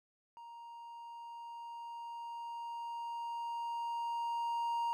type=tone with level ramp; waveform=triangle; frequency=936 Hz; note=A#5; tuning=7 cents sharp; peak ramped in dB=-47 to -30 dBFS; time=0.37-4.93 s; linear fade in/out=0 ms; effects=none